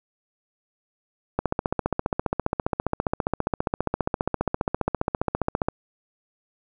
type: click train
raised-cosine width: 1 ms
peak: -8 dBFS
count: 65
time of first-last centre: 1.39-5.685 s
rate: 14.9 Hz
effects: none